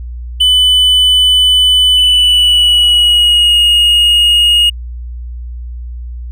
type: tone with pitch glide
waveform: triangle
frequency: 3000 to 2869 Hz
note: F#7 to F7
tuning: +23 to +46 cents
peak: -4 dBFS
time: 0.4-4.7 s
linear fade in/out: 10 ms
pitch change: -77 cents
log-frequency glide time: 1.93-3.58 s
effects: added 60 Hz sine -21 dBFS peak until 6.31 s